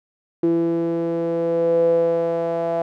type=tone with band-pass filter sweep; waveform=sawtooth; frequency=167.5 Hz; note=E3; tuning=28 cents sharp; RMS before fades=-20 dBFS; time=0.43-2.82 s; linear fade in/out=2 ms; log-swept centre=360 to 630 Hz; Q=8.9; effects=none